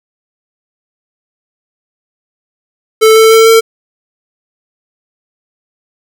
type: tone with pitch steps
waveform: square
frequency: 440 / 443.8 / 447.7 / 451.6 Hz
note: A4 / A4 / A4 / A4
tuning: 0 / +15 / +30 / +45 cents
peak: -3 dBFS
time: 3.01-3.61 s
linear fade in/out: 20 ms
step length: 150 ms
effects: none